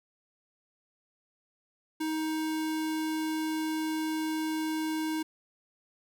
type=tone; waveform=square; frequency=314.5 Hz; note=D#4; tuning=19 cents sharp; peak=-30 dBFS; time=2-5.23 s; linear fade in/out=10 ms; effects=none